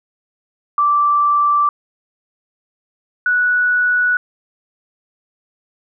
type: tone pair in turn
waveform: sine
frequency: 1169 / 1472.8 Hz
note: D6 / F#6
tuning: -8 / -8 cents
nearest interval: major third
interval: 400 cents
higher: second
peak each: -11 / -12 dBFS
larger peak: first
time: 0.78-1.69 / 3.26-4.17 s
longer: neither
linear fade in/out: 2 ms
effects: none